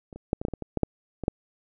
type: clicks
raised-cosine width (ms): 2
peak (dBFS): -29 / -27 / -9 / -19 / -12 / -20 / -18 / -20 / -12 / -8 / -19 / -8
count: 12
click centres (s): 0.128 / 0.16 / 0.331 / 0.415 / 0.451 / 0.484 / 0.537 / 0.623 / 0.773 / 0.833 / 1.237 / 1.281
effects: none